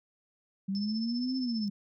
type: linear two-way sweep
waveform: sine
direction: up then down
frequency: 190.5 to 263.5 to 195.9 Hz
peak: -29 dBFS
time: 0.68-1.7 s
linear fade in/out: 10 ms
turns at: 1.37 s
type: tone with tremolo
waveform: sine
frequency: 5274 Hz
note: E8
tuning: in tune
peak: -36 dBFS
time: 0.75-1.68 s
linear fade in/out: 0 ms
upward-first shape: triangle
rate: 15 Hz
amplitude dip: 80%
effects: none